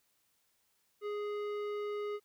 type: tone with tanh clipping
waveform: sine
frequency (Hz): 415.1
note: G#4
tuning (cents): -1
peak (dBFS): -37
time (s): 1.01-2.2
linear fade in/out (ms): 50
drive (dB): 14
effects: white hiss -75 dBFS RMS until 2.24 s